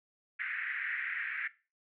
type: band-pass noise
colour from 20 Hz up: white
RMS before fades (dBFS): -37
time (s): 0.39-1.48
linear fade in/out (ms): 10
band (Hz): 1600 to 2100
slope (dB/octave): 48
effects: noise-tail reverb RT60 0.3 s tail -17 dB re dry